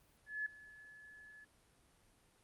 sine tone with ADSR envelope, 1713 Hz, A6, 47 cents flat, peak -35 dBFS, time 0.26-1.45 s, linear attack 200 ms, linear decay 4 ms, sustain -20 dB, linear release 11 ms, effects pink hiss -70 dBFS RMS until 2.43 s + Opus 32 kbps

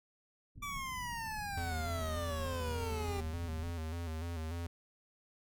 pink low-pass noise, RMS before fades -48 dBFS, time 0.55-3.71 s, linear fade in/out 10 ms, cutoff 210 Hz, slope 24 dB/octave
25% pulse exponential sweep, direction down, 1168 to 392 Hz, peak -35 dBFS, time 0.62-3.21 s, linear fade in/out 10 ms
square tone with vibrato, 82.41 Hz, E2, in tune, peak -38 dBFS, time 1.57-4.67 s, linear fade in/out 5 ms, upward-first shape square, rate 3.4 Hz, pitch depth 61 cents each way
effects none

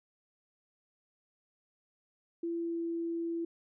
sine tone with pitch glide, 337.4 to 335.1 Hz, E4 to E4, +40 to +29 cents, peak -32 dBFS, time 2.43-3.45 s, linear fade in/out 5 ms, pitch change -11 cents, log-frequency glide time 2.58-2.8 s, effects none

